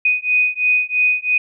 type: beating tone pair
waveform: sine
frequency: 2489 / 2492 Hz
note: D#7 / D#7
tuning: 0 / +2 cents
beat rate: 3 Hz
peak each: -17 dBFS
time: 0.05-1.38 s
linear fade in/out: 5 ms
effects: none